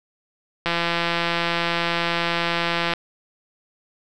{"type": "click train", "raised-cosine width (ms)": 0.3, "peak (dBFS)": -6, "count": 388, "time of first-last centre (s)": [0.66, 2.936], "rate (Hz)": 170, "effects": []}